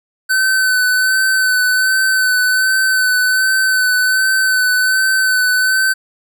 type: tone with vibrato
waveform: square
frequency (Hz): 1519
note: F#6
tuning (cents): +45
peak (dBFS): -12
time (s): 0.29-5.94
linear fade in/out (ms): 20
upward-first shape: sine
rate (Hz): 1.3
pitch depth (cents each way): 21
effects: none